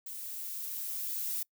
violet noise with level ramp, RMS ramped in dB -42 to -34 dBFS, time 0.06-1.43 s, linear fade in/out 5 ms, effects noise-tail reverb RT60 0.1 s tail -25 dB re dry

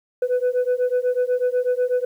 sine beating tone pair, 493.9 / 502 Hz, B4 / B4, 0 / +28 cents, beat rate 8.1 Hz, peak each -19 / -19 dBFS, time 0.22-2.05 s, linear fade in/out 5 ms, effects tanh soft clip ceiling -15 dBFS + 9-bit

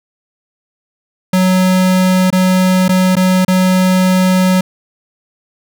square tone with dropouts, 185.2 Hz, F#3, 2 cents sharp, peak -9 dBFS, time 1.33-4.61 s, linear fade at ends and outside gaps 5 ms, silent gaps 2.304-2.326 / 2.882-2.891 / 3.155-3.166 / 3.449-3.48 s, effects none

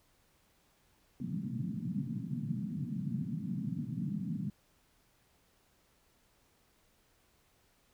white band-pass noise, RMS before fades -37 dBFS, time 1.2-4.5 s, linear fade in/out 2 ms, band 120 to 240 Hz, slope 48 dB/octave, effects pink hiss -70 dBFS RMS until 7.93 s

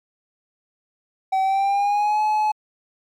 triangle tone with pitch glide, 765 to 853.7 Hz, G5 to G#5, -42 to +47 cents, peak -15 dBFS, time 1.32-2.52 s, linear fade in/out 10 ms, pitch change +189 cents, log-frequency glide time 1.42-2.21 s, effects MP3 96 kbps

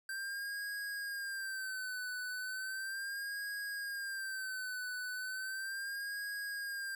square tone with vibrato, 1568 Hz, G6, in tune, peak -39 dBFS, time 0.09-6.95 s, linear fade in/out 2 ms, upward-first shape sine, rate 0.36 Hz, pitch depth 83 cents each way, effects 13-bit

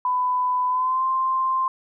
sine tone with pitch glide, 1000 to 1047.3 Hz, B5 to C6, +21 to +1 cents, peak -19 dBFS, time 0.05-1.68 s, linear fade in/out 2 ms, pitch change +80 cents, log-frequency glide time 0.68-1.04 s, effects none

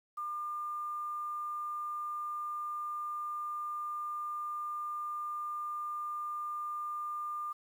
sine tone with quantisation, 1200 Hz, D6, 37 cents sharp, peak -35 dBFS, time 0.17-7.53 s, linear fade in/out 10 ms, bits 10, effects none

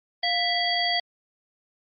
harmonic tone with a mistuned harmonic, 659.3 Hz, E5, in tune, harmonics 1 / 3 / 5 / 7, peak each -27 / -27 / -27 / -27 dBFS, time 0.23-1 s, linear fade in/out 5 ms, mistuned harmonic 1, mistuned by +110 cents, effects MP3 32 kbps

